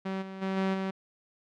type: tone with level steps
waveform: sawtooth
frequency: 191.4 Hz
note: G3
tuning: 41 cents flat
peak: -27 / -35 / -25 / -22 / -26 dBFS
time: 0.05-0.91 s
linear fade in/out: 10 ms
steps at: 0.21 / 0.41 / 0.56 / 0.73 s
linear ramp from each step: 20 ms
effects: low-pass 3000 Hz 12 dB/octave